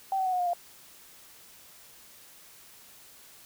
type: tone with pitch steps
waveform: sine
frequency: 774 / 758.1 / 742.5 / 727.2 / 712.2 / 697.6 Hz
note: G5 / F#5 / F#5 / F#5 / F5 / F5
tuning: -22 / +42 / +6 / -30 / +34 / -2 cents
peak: -25 dBFS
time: 0.12-0.534 s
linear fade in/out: 2 ms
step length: 69 ms
effects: white hiss -53 dBFS RMS until 3.45 s